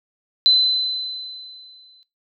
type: tone with exponential decay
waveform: sine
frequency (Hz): 4035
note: B7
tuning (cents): +36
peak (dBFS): -9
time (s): 0.46-2.03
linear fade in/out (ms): 0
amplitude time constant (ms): 340
effects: noise-tail reverb RT60 0.2 s tail -20 dB re dry